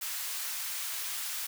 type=high-pass noise; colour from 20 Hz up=white; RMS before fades=-36 dBFS; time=0.01-1.47 s; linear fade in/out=10 ms; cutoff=1100 Hz; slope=12 dB/octave; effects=none